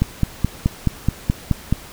click train, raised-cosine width 5 ms, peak -3 dBFS, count 9, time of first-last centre 0.02-1.726 s, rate 4.69 Hz, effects pink hiss -39 dBFS RMS until 1.92 s

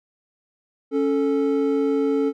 triangle tone pair together, 277.2 / 440 Hz, C#4 / A4, 0 / 0 cents, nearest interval minor sixth, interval 800 cents, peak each -19 dBFS, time 0.91-2.33 s, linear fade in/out 50 ms, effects none

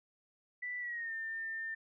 sine tone with pitch glide, 1975.5 to 1801.1 Hz, B6 to A6, 0 to +40 cents, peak -37 dBFS, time 0.62-1.75 s, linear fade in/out 10 ms, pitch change -160 cents, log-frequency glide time 0.79-1.13 s, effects none

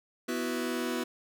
sawtooth chord, B suspended fourth, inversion none, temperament just, 246.9 / 329.3 / 370.4 Hz, B3 / E4 / F#4, 0 / -2 / +2 cents, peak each -29 / -32 / -31 dBFS, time 0.28-1.04 s, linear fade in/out 10 ms, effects none

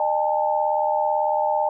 sine tone cluster, 607 / 812 / 890 Hz, D#5 / G#5 / A5, -43 / -39 / +20 cents, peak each -23 dBFS, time 0-1.69 s, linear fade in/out 2 ms, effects none

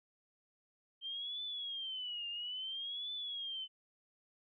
sine tone with vibrato, 3136 Hz, G7, in tune, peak -39 dBFS, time 1.01-3.68 s, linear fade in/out 50 ms, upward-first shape triangle, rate 0.59 Hz, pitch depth 200 cents each way, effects none

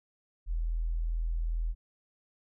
sine tone, 41.2 Hz, E1, in tune, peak -28 dBFS, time 0.46-1.75 s, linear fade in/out 50 ms, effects none

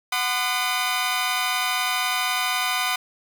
15% pulse tone cluster, 740 / 1016 / 1216 Hz, F#5 / B5 / D#6, 0 / +49 / -40 cents, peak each -20 dBFS, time 0.12-2.96 s, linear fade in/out 5 ms, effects none

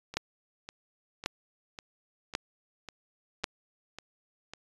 two click trains, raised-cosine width 0.2 ms, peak -11 / -24 dBFS, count 4 / 9, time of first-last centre 0.17-3.442 / 0.14-4.536 s, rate 0.917 / 1.82 Hz, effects resampled to 24000 Hz

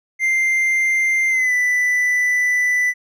triangle tone with pitch glide, 2093 to 1985.8 Hz, C7 to B6, 0 to +9 cents, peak -13 dBFS, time 0.19-2.94 s, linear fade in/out 50 ms, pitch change -91 cents, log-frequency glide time 1.29-1.53 s, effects none

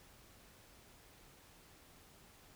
silence, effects pink hiss -62 dBFS RMS until 2.55 s

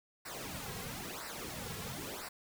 pink noise with flanger, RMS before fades -43 dBFS, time 0.25-2.29 s, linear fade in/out 10 ms, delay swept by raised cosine 0.3 to 3.4 ms, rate 1 Hz, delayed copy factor -0.8, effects none

